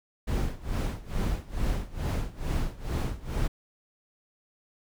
brown noise with tremolo, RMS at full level -26 dBFS, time 0.27-3.48 s, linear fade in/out 10 ms, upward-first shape sine, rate 2.3 Hz, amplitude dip 90%, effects none

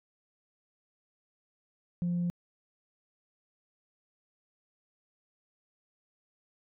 sine tone, 174.61 Hz, F3, in tune, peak -26 dBFS, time 2.02-2.3 s, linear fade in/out 0 ms, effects tanh soft clip ceiling -25 dBFS

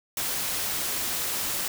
white noise, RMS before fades -29 dBFS, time 0.17-1.68 s, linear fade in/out 2 ms, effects none

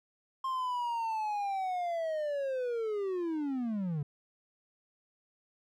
triangle linear sweep, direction down, 1063 to 139 Hz, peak -29 dBFS, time 0.44-4.03 s, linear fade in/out 5 ms, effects none

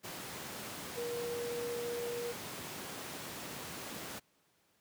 sine tone in noise, 476.5 Hz, A#4, 38 cents sharp, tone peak -36 dBFS, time 0.96-2.33 s, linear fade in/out 20 ms, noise pink, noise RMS -43 dBFS, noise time 0.03-4.2 s, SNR +4 dB, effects pink hiss -72 dBFS RMS until 4.8 s + high-pass 150 Hz 12 dB/octave

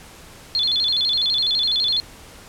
sine tone with vibrato, 3829 Hz, A#7, 46 cents sharp, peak -17 dBFS, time 0.55-2 s, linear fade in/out 0 ms, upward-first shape square, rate 12 Hz, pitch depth 170 cents each way, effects pink hiss -43 dBFS RMS until 2.48 s + low-pass 12000 Hz 12 dB/octave

